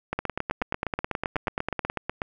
two click trains, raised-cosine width 0.5 ms, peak -12 / -11 dBFS, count 18 / 17, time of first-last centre 0.13-2.218 / 0.19-1.899 s, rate 8.14 / 9.36 Hz, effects none

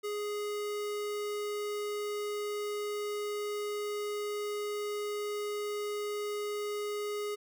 square tone, 415.3 Hz, G#4, in tune, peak -34 dBFS, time 0.03-7.36 s, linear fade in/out 20 ms, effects none

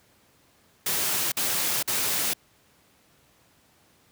white noise bursts, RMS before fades -26 dBFS, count 3, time 0.86-2.336 s, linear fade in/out 5 ms, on 460 ms, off 48 ms, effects pink hiss -61 dBFS RMS until 4.11 s + high-pass 80 Hz 12 dB/octave

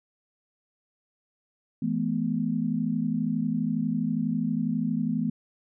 sine chord, E suspended fourth, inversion none, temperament equal with one note detuned, 164.81 / 214.6 / 246.9 Hz, E3 / A3 / B3, 0 / -43 / 0 cents, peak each -30 / -28 / -28 dBFS, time 1.82-5.3 s, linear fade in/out 5 ms, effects none

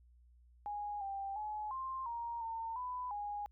sine tone with pitch steps, 826 / 788 / 848 / 1053 / 937 / 907 / 998 / 824 Hz, G#5 / G5 / G#5 / C6 / A#5 / A#5 / B5 / G#5, -10 / +9 / +36 / +11 / +9 / -48 / +18 / -14 cents, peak -38 dBFS, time 0.66-3.46 s, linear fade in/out 0 ms, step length 350 ms, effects added 60 Hz sine -61 dBFS peak until 3.51 s

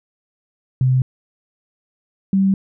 sine tone pair in turn, 129.1 / 193.6 Hz, C3 / G3, -23 / -21 cents, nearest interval perfect fifth, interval 702 cents, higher second, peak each -12 dBFS, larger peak neither, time 0.81-1.02 / 2.33-2.54 s, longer neither, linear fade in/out 2 ms, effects none

